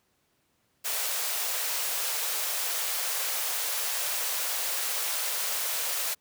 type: high-pass noise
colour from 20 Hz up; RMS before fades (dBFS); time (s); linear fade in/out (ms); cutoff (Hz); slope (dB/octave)
white; -30; 0.84-6.15; 20; 450; 48
effects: pink hiss -71 dBFS RMS until 6.2 s + high-pass 80 Hz 12 dB/octave